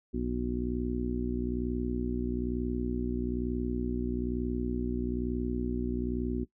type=harmonic tone; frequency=61.1 Hz; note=B1; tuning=18 cents flat; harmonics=1 / 2 / 3 / 4 / 5 / 6; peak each=-35 / -41 / -40 / -33 / -39 / -36 dBFS; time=0.13-6.45 s; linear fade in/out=20 ms; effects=noise-tail reverb RT60 0.1 s tail -19 dB re dry